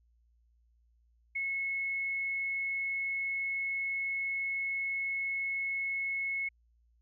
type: tone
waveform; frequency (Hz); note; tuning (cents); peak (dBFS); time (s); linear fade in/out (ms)
sine; 2187; C#7; -24; -31; 1.35-6.49; 10
effects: added 58 Hz sine -65 dBFS peak until 7.01 s